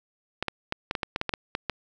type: clicks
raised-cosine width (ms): 0.3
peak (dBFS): -11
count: 12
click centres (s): 0.426 / 0.483 / 0.724 / 0.911 / 0.952 / 1.032 / 1.161 / 1.214 / 1.293 / 1.338 / 1.551 / 1.697
effects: none